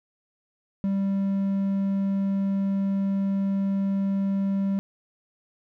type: tone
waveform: triangle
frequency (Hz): 196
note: G3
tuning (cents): 0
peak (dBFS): -20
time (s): 0.84-4.79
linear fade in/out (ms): 0
effects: none